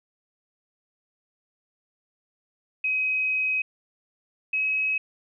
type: tone pair in turn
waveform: sine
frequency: 2531 / 2554 Hz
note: D#7 / D#7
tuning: +29 / +45 cents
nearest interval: unison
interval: 16 cents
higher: second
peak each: -22 dBFS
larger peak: neither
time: 2.84-3.62 / 4.53-4.98 s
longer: first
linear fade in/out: 5 ms
effects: none